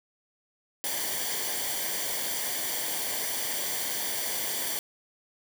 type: noise with comb filter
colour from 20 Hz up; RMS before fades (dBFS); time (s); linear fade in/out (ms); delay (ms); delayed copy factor
white; -31; 0.84-4.79; 0; 0.76; -0.65
effects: none